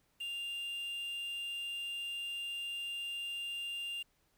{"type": "tone with quantisation", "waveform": "triangle", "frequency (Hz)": 2794, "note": "F7", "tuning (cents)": 0, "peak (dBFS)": -36, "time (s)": [0.2, 4.03], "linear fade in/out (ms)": 10, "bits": 9, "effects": ["pink hiss -74 dBFS RMS until 4.37 s"]}